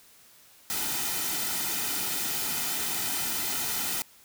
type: noise with comb filter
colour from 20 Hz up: white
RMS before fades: -30 dBFS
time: 0.7-4.02 s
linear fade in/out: 0 ms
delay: 1.8 ms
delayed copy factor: -0.6
effects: white hiss -56 dBFS RMS until 4.24 s